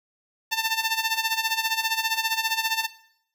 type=tone with tremolo; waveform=10% pulse; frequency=894 Hz; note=A5; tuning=27 cents sharp; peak=-12 dBFS; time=0.51-2.87 s; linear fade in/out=20 ms; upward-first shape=sine; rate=15 Hz; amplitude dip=75%; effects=noise-tail reverb RT60 0.7 s tail -17 dB re dry